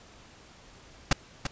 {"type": "noise with echo", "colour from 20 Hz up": "pink", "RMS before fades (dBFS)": -19, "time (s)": [1.11, 1.13], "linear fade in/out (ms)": 5, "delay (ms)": 340, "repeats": 1, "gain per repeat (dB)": -9, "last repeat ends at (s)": 1.47, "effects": ["pink hiss -53 dBFS RMS until 1.51 s", "resampled to 16000 Hz"]}